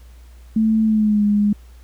sine tone with pitch glide, 220 to 206.5 Hz, A3 to G#3, 0 to -10 cents, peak -13 dBFS, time 0.56-1.53 s, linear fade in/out 5 ms, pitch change -110 cents, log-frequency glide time 0.84-1.24 s, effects added 60 Hz sine -40 dBFS peak until 1.83 s + pink hiss -55 dBFS RMS until 1.83 s

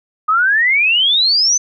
sine exponential sweep, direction up, 1229 to 6230 Hz, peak -10 dBFS, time 0.28-1.58 s, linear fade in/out 10 ms, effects none

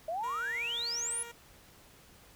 sine exponential sweep, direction up, 622 to 10840 Hz, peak -32 dBFS, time 0.08-1.23 s, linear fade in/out 5 ms
10% pulse tone, 470 Hz, A#4, 14 cents sharp, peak -36 dBFS, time 0.23-1.32 s, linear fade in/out 10 ms
effects pink hiss -58 dBFS RMS until 2.35 s

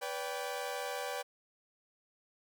sawtooth chord, G major, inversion first, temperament equal with one note detuned, 493.9 / 574.6 / 784 Hz, B4 / D5 / G5, 0 / -38 / 0 cents, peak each -37 / -37 / -37 dBFS, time 0.01-1.23 s, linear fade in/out 20 ms, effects none

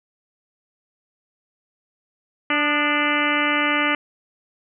harmonic tone with a mistuned harmonic, 293.7 Hz, D4, in tune, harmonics 1 / 2 / 3 / 4 / 5 / 6 / 7 / 8 / 9 / 10, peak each -25 / -29 / -30 / -25 / -27 / -28 / -24 / -27 / -30 / -29 dBFS, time 2.5-3.95 s, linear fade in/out 2 ms, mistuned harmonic 4, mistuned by +51 cents, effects none

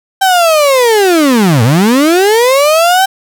35% pulse linear two-way sweep, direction down then up, 783 to 106.6 to 783 Hz, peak -4 dBFS, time 0.21-3.06 s, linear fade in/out 10 ms, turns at 1.63 s, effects none

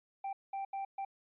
triangle tone bursts at uneven times, 784 Hz, G5, in tune, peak -34 dBFS, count 4, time 0.24-0.33 / 0.53-0.65 / 0.73-0.85 / 0.98-1.05 s, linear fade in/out 5 ms, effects resampled to 8000 Hz

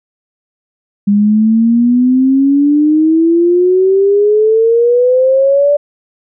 sine exponential sweep, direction up, 201 to 586 Hz, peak -6 dBFS, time 1.07-5.77 s, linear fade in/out 10 ms, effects none

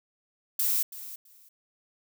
violet noise with echo, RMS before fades -26 dBFS, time 0.59-0.83 s, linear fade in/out 5 ms, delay 330 ms, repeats 2, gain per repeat -15 dB, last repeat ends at 1.49 s, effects none

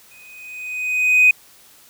triangle tone with exponential growth, 2500 Hz, D#7, 8 cents sharp, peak -4 dBFS, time 0.11-1.31 s, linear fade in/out 5 ms, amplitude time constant 260 ms, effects tanh soft clip ceiling -5 dBFS + white hiss -49 dBFS RMS until 1.89 s

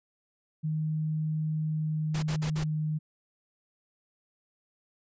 sine tone with pitch glide, 155.56 to 154.13 Hz, D#3 to D#3, 0 to -16 cents, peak -27 dBFS, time 0.63-2.99 s, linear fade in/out 20 ms, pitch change -16 cents, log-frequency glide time 1.64-2.52 s
pink noise bursts, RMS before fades -37 dBFS, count 4, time 2.14-2.641 s, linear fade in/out 10 ms, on 87 ms, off 51 ms
effects resampled to 16000 Hz

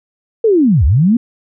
sine linear two-way sweep, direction down then up, 467.9 to 61.4 to 247.2 Hz, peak -7 dBFS, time 0.44-1.17 s, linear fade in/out 5 ms, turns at 0.85 s, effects none

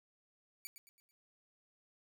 5% pulse tone with echo, 2300 Hz, D7, 37 cents flat, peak -34 dBFS, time 0.65-0.67 s, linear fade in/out 0 ms, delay 110 ms, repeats 4, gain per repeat -8 dB, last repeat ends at 1.11 s, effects none

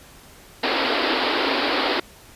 pink band-pass noise, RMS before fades -22 dBFS, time 0.63-2 s, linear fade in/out 5 ms, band 250 to 4900 Hz, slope 96 dB/octave, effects pink hiss -47 dBFS RMS until 2.35 s + resampled to 32000 Hz

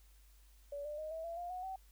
sine tone with pitch steps, 572 / 595.9 / 620.9 / 646.9 / 674 / 702.2 / 731.6 / 762.2 Hz, D5 / D5 / D#5 / E5 / E5 / F5 / F#5 / G5, -46 / +25 / -4 / -33 / +38 / +9 / -20 / -49 cents, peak -40 dBFS, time 0.72-1.76 s, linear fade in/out 5 ms, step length 130 ms, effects added 50 Hz sine -60 dBFS peak until 1.91 s + white hiss -70 dBFS RMS until 1.91 s

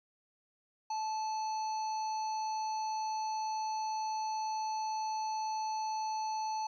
harmonic tone with a mistuned harmonic, 871 Hz, A5, 18 cents flat, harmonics 1 / 3 / 5 / 7, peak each -33 / -54 / -48 / -50 dBFS, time 0.9-6.67 s, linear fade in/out 5 ms, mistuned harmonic 7, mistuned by -16 cents, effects 12-bit

